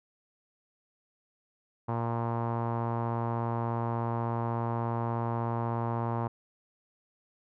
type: tone with low-pass filter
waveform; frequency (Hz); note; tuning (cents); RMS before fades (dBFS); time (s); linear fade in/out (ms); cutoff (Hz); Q
sawtooth; 116.54; A#2; 0; -31; 1.88-6.28; 10; 970; 3.5
effects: none